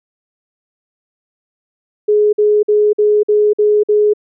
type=tone bursts; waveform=sine; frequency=419.7 Hz; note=G#4; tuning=18 cents sharp; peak=-8 dBFS; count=7; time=2.08-4.136 s; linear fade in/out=10 ms; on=250 ms; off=51 ms; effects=none